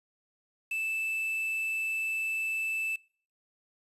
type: tone with quantisation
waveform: triangle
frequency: 2637 Hz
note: E7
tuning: in tune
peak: -28 dBFS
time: 0.71-2.96 s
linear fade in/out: 5 ms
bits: 8
effects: noise-tail reverb RT60 0.5 s tail -25 dB re dry + resampled to 32000 Hz